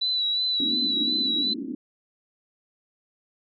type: tone with vibrato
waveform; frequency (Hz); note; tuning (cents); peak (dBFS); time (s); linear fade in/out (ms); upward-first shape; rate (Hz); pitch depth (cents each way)
sine; 3951; B7; 0; -22; 0.01-1.54; 10; sine; 2.8; 36
type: band-pass noise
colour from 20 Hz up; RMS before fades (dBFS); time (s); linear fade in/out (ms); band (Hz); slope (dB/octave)
white; -32; 0.6-1.75; 2; 230 to 300; 48
effects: none